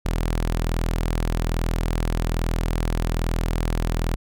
sawtooth tone, 41.2 Hz, E1, in tune, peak -17 dBFS, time 0.05-4.16 s, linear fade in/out 10 ms, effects none

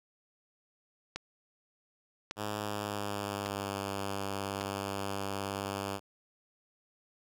click train, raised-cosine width 0.2 ms, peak -19 dBFS, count 4, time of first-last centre 1.16-4.612 s, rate 0.869 Hz
5% pulse tone with pitch glide, 104.4 to 99 Hz, G#2 to G2, +10 to +18 cents, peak -23 dBFS, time 2.36-6 s, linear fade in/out 50 ms, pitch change -92 cents, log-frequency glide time 2.58-3.76 s
effects none

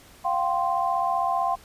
sine chord, F suspended second, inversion none, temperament equal with one note detuned, 698.5 / 774.1 / 1046.5 Hz, F5 / G5 / C6, 0 / -22 / 0 cents, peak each -26 dBFS, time 0.24-1.56 s, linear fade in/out 20 ms, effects pink hiss -51 dBFS RMS until 1.64 s + resampled to 32000 Hz

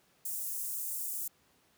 white high-pass noise, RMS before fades -37 dBFS, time 0.25-1.28 s, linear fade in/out 5 ms, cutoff 7600 Hz, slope 24 dB/octave, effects pink hiss -68 dBFS RMS until 1.77 s + high-pass 100 Hz 12 dB/octave

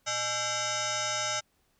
sine tone with frequency modulation, 2300 Hz, D7, 37 cents flat, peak -28 dBFS, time 0.06-1.41 s, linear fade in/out 20 ms, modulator 728 Hz, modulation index 6.1, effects pink hiss -71 dBFS RMS until 1.79 s

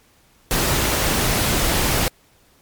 pink noise, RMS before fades -19 dBFS, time 0.51-2.08 s, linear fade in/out 0 ms, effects pink hiss -56 dBFS RMS until 2.61 s + MP3 96 kbps

